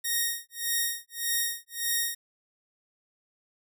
5% pulse tone with tremolo, 1864.7 Hz, A#6, in tune, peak -14 dBFS, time 0.04-2.15 s, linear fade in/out 10 ms, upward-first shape sine, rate 1.7 Hz, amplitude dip 100%, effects none

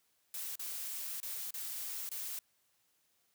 blue noise with dropouts, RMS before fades -41 dBFS, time 0.34-2.39 s, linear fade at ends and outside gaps 2 ms, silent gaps 0.556-0.594 / 1.202-1.229 / 1.507-1.54 / 2.091-2.114 s, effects white hiss -75 dBFS RMS until 3.34 s + high-pass 60 Hz 12 dB/octave

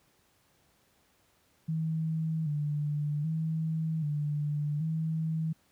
sine tone with vibrato, 153.8 Hz, D#3, 20 cents flat, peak -28 dBFS, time 1.68-5.53 s, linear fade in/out 10 ms, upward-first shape square, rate 0.64 Hz, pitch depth 68 cents each way, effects pink hiss -68 dBFS RMS until 5.71 s + high-pass 60 Hz 12 dB/octave

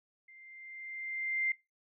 sine tone with level ramp, 2093 Hz, C7, in tune, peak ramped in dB -54 to -27 dBFS, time 0.28-1.52 s, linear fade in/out 5 ms, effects noise-tail reverb RT60 0.2 s tail -18 dB re dry

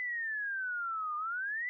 sine exponential two-way sweep, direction down then up, 2019 to 1200 to 2019 Hz, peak -33 dBFS, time 0-1.69 s, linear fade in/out 0 ms, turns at 1.16 s, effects none

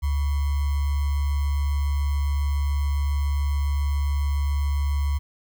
sine tone with sample-and-hold, 71.4 Hz, D2, 48 cents flat, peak -20 dBFS, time 0.02-5.19 s, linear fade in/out 20 ms, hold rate 1050 Hz, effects none

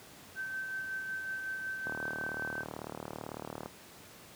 sine tone with tremolo, 1546 Hz, G6, 24 cents flat, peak -34 dBFS, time 0.35-2.65 s, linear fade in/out 50 ms, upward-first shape sine, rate 5.4 Hz, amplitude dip 35%
click train, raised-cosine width 1 ms, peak -25 dBFS, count 69, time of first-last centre 1.87-3.659 s, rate 38 Hz
effects pink hiss -53 dBFS RMS until 4.35 s + high-pass 100 Hz 12 dB/octave

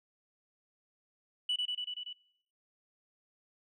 sine tone with echo, 2960 Hz, F#7, in tune, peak -27 dBFS, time 1.49-1.56 s, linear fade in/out 5 ms, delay 95 ms, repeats 6, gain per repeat -2 dB, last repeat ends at 2.13 s, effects noise-tail reverb RT60 0.7 s tail -23 dB re dry + tanh soft clip ceiling -26 dBFS

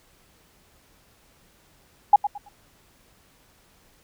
sine tone with echo, 820 Hz, G#5, 22 cents flat, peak -8 dBFS, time 2.13-2.16 s, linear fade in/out 5 ms, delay 110 ms, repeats 3, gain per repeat -12 dB, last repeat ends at 2.49 s, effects pink hiss -59 dBFS RMS until 4.03 s

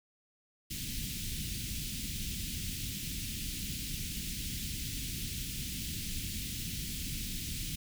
pink band-stop noise, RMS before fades -38 dBFS, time 0.7-7.76 s, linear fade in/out 10 ms, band 250 to 2600 Hz, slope 24 dB/octave, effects none

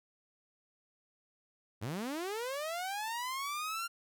sawtooth linear sweep, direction up, 91.2 to 1396.9 Hz, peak -32 dBFS, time 1.81-3.88 s, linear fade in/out 20 ms, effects none

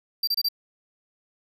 square tone bursts, 4699 Hz, D8, in tune, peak -22 dBFS, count 4, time 0.23-0.487 s, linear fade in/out 5 ms, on 44 ms, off 27 ms, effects none

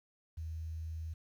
sine tone, 80.4 Hz, E2, 43 cents flat, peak -38 dBFS, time 0.37-1.14 s, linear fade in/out 10 ms, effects 11-bit

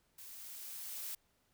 blue noise with level ramp, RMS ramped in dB -52 to -42 dBFS, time 0.18-1.15 s, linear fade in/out 5 ms, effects pink hiss -75 dBFS RMS until 1.53 s

